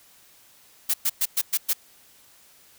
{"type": "noise bursts", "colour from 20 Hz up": "blue", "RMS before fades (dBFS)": -22, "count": 6, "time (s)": [0.89, 1.734], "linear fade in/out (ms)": 10, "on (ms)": 49, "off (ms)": 110, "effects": ["white hiss -55 dBFS RMS until 2.78 s"]}